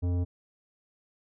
triangle tone with tanh clipping, 88.4 Hz, F2, 22 cents sharp, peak -27 dBFS, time 0.02-0.25 s, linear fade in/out 20 ms, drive 17 dB, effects none

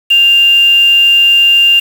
sine tone with quantisation, 2794 Hz, F7, in tune, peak -4 dBFS, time 0.1-1.8 s, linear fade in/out 10 ms, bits 4, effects none

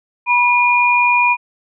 sine tone pair together, 975 / 2428 Hz, B5 / D#7, -23 / -43 cents, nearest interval octave + major third, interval 1580 cents, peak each -13 dBFS, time 0.26-1.37 s, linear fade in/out 50 ms, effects none

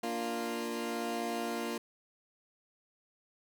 20% pulse chord, Bb major, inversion none, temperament equal, 233.1 / 293.7 / 349.2 Hz, Bb3 / D4 / F4, 0 / 0 / 0 cents, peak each -32 / -37 / -33 dBFS, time 0.03-1.78 s, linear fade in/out 5 ms, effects none

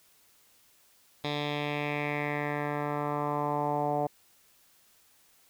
10% pulse tone with low-pass filter sweep, 146.83 Hz, D3, in tune, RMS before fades -31 dBFS, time 1.24-4.07 s, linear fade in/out 5 ms, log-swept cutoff 3800 to 710 Hz, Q 3.3, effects white hiss -63 dBFS RMS until 5.49 s

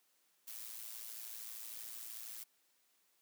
blue noise with amplitude modulation, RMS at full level -45 dBFS, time 0.47-2.44 s, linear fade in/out 10 ms, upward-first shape sine, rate 113 Hz, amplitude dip 65%, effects white hiss -75 dBFS RMS until 3.21 s + high-pass 200 Hz 12 dB/octave

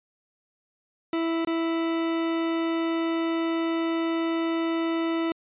40% pulse tone with dropouts, 329.8 Hz, E4, 1 cent sharp, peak -23 dBFS, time 1.13-5.32 s, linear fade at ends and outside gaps 2 ms, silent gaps 1.449-1.472 s, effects resampled to 8000 Hz

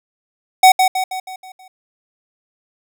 square tone with echo, 750 Hz, F#5, 23 cents sharp, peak -5 dBFS, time 0.63-0.72 s, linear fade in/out 5 ms, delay 160 ms, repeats 6, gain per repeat -6 dB, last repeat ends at 1.68 s, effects none

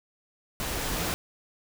pink noise with level ramp, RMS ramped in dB -32 to -29 dBFS, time 0.6-1.14 s, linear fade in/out 0 ms, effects none

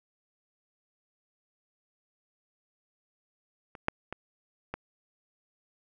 clicks, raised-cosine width 0.5 ms, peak -29 / -10 / -21 / -19 dBFS, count 4, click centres 3.752 / 3.884 / 4.126 / 4.74 s, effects none

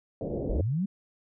white low-pass noise, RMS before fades -32 dBFS, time 0.21-0.61 s, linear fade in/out 2 ms, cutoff 590 Hz, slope 48 dB/octave
sine linear sweep, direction up, 30.53 to 205 Hz, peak -25 dBFS, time 0.49-0.86 s, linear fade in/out 10 ms
effects none

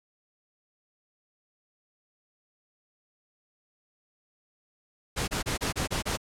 pink noise bursts, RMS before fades -29 dBFS, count 7, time 5.16-6.174 s, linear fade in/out 20 ms, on 120 ms, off 29 ms, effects low-pass 10000 Hz 12 dB/octave

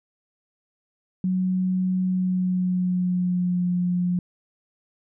sine tone with pitch glide, 185 to 178.18 Hz, F#3 to F3, 0 to +35 cents, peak -20 dBFS, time 1.24-4.19 s, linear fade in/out 2 ms, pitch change -65 cents, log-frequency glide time 2.04-3.67 s, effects none

